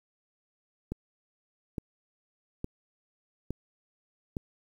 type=click train; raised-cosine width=3 ms; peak=-20 dBFS; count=5; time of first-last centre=0.92-4.368 s; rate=1.16 Hz; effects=9-bit